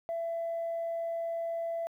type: tone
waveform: sine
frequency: 669 Hz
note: E5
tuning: 25 cents sharp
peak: -30 dBFS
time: 0.09-1.87 s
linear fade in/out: 0 ms
effects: tanh soft clip ceiling -28 dBFS + 11-bit